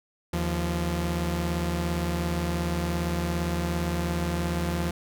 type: tone pair together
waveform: sawtooth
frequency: 77.9 / 173.12 Hz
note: D#2 / F3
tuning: +3 / -15 cents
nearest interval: octave + major second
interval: 1382 cents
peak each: -25 / -24 dBFS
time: 0.33-4.91 s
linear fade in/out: 5 ms
effects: none

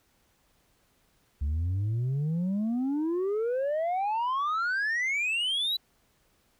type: exponential sweep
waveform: sine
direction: up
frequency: 69.3 to 4006 Hz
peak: -23 dBFS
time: 1.41-5.77 s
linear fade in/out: 10 ms
effects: tanh soft clip ceiling -25 dBFS + pink hiss -68 dBFS RMS until 6.59 s

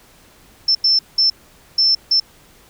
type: tone bursts at uneven times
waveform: sine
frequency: 5330 Hz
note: E8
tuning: 18 cents sharp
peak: -11 dBFS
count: 5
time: 0.68-0.75 / 0.84-0.99 / 1.18-1.3 / 1.78-1.95 / 2.11-2.2 s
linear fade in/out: 5 ms
effects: pink hiss -49 dBFS RMS until 2.69 s

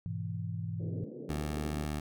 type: chord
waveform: sine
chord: E major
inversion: first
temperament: just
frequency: 103.01 / 123.61 / 164.81 Hz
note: G#2 / B2 / E3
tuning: -14 / +2 / 0 cents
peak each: -37 / -41 / -38 dBFS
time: 0.06-1.04 s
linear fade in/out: 0 ms
type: band-pass noise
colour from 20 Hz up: white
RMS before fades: -44 dBFS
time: 0.79-1.86 s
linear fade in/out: 20 ms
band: 140 to 490 Hz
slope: 48 dB/octave
type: tone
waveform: 15% pulse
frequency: 75 Hz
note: D2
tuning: 37 cents sharp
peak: -27 dBFS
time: 1.29-2 s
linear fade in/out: 5 ms
effects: none

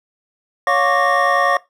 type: tone cluster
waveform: triangle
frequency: 558 / 711 / 1097 / 1167 / 1849 Hz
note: C#5 / F5 / C#6 / D6 / A#6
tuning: +11 / +31 / -18 / -11 / -15 cents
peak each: -18 dBFS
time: 0.67-1.57 s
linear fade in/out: 2 ms
effects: noise-tail reverb RT60 0.2 s tail -19 dB re dry

